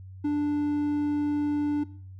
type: tone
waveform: triangle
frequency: 293.7 Hz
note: D4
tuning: in tune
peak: -21 dBFS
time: 0.24-1.84 s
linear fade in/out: 10 ms
effects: noise-tail reverb RT60 0.5 s tail -19 dB re dry + added 94 Hz sine -41 dBFS peak until 2.19 s